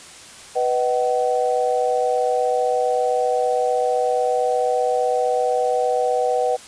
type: chord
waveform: sine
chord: B major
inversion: none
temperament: equal with one note detuned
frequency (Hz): 493.9 / 622.3 / 757.7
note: B4 / D#5 / F#5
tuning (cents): 0 / 0 / +41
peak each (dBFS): -20 / -24 / -21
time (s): 0.55-6.57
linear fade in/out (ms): 20
effects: white hiss -41 dBFS RMS until 6.67 s + resampled to 22050 Hz